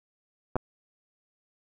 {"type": "clicks", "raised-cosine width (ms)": 1, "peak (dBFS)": -13, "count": 2, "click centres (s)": [0.557, 0.565], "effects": []}